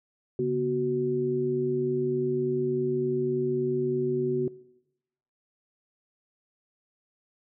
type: tone cluster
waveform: sine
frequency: 141.2 / 244.6 / 373.4 Hz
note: C#3 / B3 / F#4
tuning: +32 / -16 / +16 cents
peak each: -32 / -32 / -25 dBFS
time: 0.39-4.48 s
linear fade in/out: 2 ms
effects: noise-tail reverb RT60 0.9 s tail -21 dB re dry